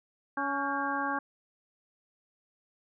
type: harmonic tone with a mistuned harmonic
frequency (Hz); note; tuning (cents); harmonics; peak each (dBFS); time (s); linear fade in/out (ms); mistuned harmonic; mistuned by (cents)
280; C#4; +18; 1 / 2 / 3 / 4 / 5 / 6; -36 / -41 / -34 / -34 / -39 / -35; 0.37-1.19; 5; 6; -77
effects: none